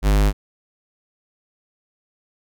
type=tone; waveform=square; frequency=50.7 Hz; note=G#1; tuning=41 cents flat; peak=-14 dBFS; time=0.02-0.33 s; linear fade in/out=50 ms; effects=none